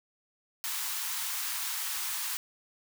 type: high-pass noise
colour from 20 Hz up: white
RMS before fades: -34 dBFS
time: 0.64-2.37 s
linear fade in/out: 0 ms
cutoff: 830 Hz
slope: 48 dB/octave
effects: none